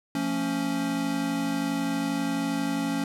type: chord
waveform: square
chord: F augmented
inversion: none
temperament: equal with one note detuned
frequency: 174.61 / 224.9 / 277.2 Hz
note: F3 / A3 / C#4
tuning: 0 / +38 / 0 cents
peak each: -34 / -33 / -28 dBFS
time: 0.15-3.04 s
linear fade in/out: 2 ms
effects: low-pass 12000 Hz 12 dB/octave + 10-bit